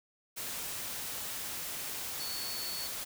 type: tone in noise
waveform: sine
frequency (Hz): 4435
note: C#8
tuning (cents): 0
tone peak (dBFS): -39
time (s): 2.19-2.88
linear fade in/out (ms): 20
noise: white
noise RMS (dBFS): -39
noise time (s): 0.36-3.05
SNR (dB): -3
effects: none